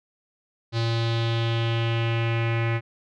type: tone with low-pass filter sweep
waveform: square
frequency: 115.3 Hz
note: A#2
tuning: 19 cents flat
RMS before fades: -24 dBFS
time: 0.72-2.81 s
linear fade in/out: 50 ms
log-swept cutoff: 4300 to 2200 Hz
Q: 3.5
effects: none